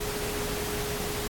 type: tone in noise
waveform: sine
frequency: 415.9 Hz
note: G#4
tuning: 2 cents sharp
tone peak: -35 dBFS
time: 0-1.28 s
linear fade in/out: 10 ms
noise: pink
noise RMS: -33 dBFS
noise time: 0-1.28 s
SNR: -5 dB
effects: AAC 64 kbps